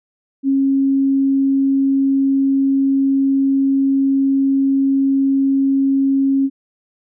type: tone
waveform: sine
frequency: 272.1 Hz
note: C#4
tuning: 32 cents flat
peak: -12 dBFS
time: 0.43-6.5 s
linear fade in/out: 50 ms
effects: none